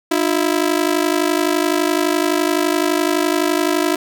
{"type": "ring-modulated tone", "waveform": "sawtooth", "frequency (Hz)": 329.6, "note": "E4", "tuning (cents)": 0, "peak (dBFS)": -8, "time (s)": [0.11, 3.96], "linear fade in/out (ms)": 5, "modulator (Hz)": 25.9, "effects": []}